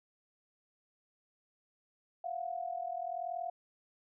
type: tone pair together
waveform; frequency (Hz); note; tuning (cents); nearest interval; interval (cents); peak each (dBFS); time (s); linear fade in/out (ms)
sine; 686 / 726.8; F5 / F#5; -31 / -31; minor second; 100; -38 / -39; 2.24-3.5; 5
effects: none